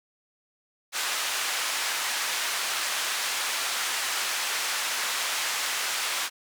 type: band-pass noise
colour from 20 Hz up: pink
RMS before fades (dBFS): -29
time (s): 0.92-6.3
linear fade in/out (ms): 50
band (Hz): 1200 to 10000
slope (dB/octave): 12
effects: none